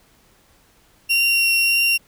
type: tone with vibrato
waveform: 35% pulse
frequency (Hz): 2750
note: F7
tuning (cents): -27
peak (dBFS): -13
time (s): 1.09-1.98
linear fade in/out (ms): 20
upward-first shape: triangle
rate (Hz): 1.7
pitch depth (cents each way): 10
effects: pink hiss -56 dBFS RMS until 2.07 s